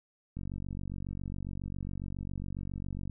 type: click train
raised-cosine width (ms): 5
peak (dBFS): -26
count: 130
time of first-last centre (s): 0.37-3.097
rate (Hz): 47.3
effects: none